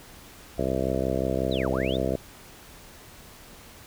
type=harmonic tone; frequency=65.5 Hz; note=C2; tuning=2 cents sharp; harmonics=1 / 2 / 3 / 4 / 5 / 6 / 7 / 8 / 9 / 10; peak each=-33 / -33 / -33 / -33 / -33 / -33 / -33 / -33 / -33 / -33 dBFS; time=0.58-2.16 s; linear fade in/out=5 ms
type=linear two-way sweep; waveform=sine; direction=down then up; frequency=4186 to 415.3 to 3787 Hz; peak=-33 dBFS; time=1.51-1.97 s; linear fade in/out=10 ms; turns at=1.7 s
effects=pink hiss -48 dBFS RMS until 3.86 s